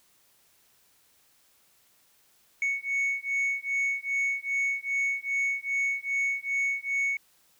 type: beating tone pair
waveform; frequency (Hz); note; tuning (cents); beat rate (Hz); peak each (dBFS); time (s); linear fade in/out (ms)
sine; 2217 / 2219.5; C#7 / C#7; 0 / +2; 2.5; -27; 2.62-7.17; 2
effects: tanh soft clip ceiling -23 dBFS + white hiss -64 dBFS RMS until 7.59 s